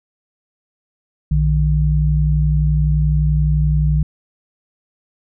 sine tone pair together, 60.3 / 151.95 Hz, B1 / D#3, -41 / -41 cents, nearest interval octave + major third, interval 1600 cents, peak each -15 dBFS, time 1.31-4.03 s, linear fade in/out 5 ms, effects none

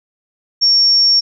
sine tone, 5500 Hz, F8, 27 cents flat, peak -8 dBFS, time 0.61-1.21 s, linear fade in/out 20 ms, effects none

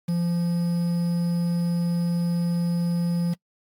triangle tone with quantisation, 172.2 Hz, F3, 24 cents flat, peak -19 dBFS, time 0.08-3.34 s, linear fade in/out 10 ms, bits 7, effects noise-tail reverb RT60 0.1 s tail -23 dB re dry + AAC 64 kbps

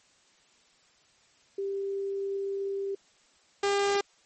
sine / sawtooth tone pair in turn, 394.1 / 401 Hz, G4 / G4, +9 / +39 cents, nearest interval unison, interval 30 cents, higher second, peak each -29 / -20 dBFS, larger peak second, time 1.58-2.95 / 3.63-4.01 s, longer first, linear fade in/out 5 ms, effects white hiss -63 dBFS RMS until 4.25 s + MP3 32 kbps

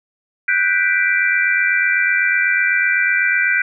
sine chord, G major seventh, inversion third, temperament equal, 1480 / 1568 / 1975.5 / 2349 Hz, F#6 / G6 / B6 / D7, 0 / 0 / 0 / 0 cents, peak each -19 dBFS, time 0.48-3.62 s, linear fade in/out 5 ms, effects none

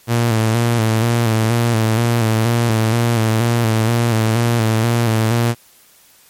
sawtooth tone with vibrato, 114.4 Hz, A#2, 32 cents flat, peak -9 dBFS, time 0.07-5.55 s, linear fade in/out 50 ms, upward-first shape square, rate 2.1 Hz, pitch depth 50 cents each way, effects white hiss -49 dBFS RMS until 6.29 s + MP3 64 kbps

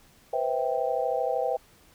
sine chord, C major seventh, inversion third, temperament just, 490.5 / 523.3 / 654.1 / 784.9 Hz, B4 / C5 / E5 / G5, -12 / 0 / -14 / +2 cents, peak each -30 dBFS, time 0.33-1.57 s, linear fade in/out 5 ms, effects pink hiss -58 dBFS RMS until 1.94 s

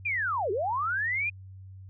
sine linear two-way sweep, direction down then up, 2480 to 357.7 to 2480 Hz, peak -26 dBFS, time 0.05-1.3 s, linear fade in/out 10 ms, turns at 0.51 s, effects added 95 Hz sine -43 dBFS peak until 1.89 s

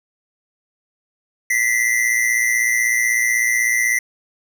square tone pair together, 1951.9 / 2068 Hz, B6 / C7, -21 / -21 cents, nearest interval minor second, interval 100 cents, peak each -19 dBFS, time 1.5-3.99 s, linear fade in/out 5 ms, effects none

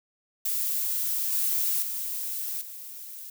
violet noise with level steps, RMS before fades -28 / -26 / -32 / -41 dBFS, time 0.45-3.3 s, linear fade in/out 5 ms, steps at 1.32 / 1.82 / 2.61 s, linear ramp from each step 5 ms, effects none

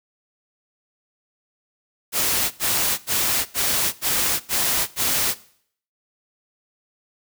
white noise bursts, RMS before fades -21 dBFS, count 7, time 2.12-5.348 s, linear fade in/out 50 ms, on 390 ms, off 83 ms, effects noise-tail reverb RT60 0.6 s tail -19 dB re dry

